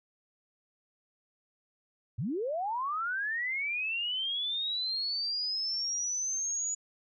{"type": "linear sweep", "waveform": "sine", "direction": "up", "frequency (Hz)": [92.5, 6890], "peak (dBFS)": -30, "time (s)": [2.18, 6.75], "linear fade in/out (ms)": 10, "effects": []}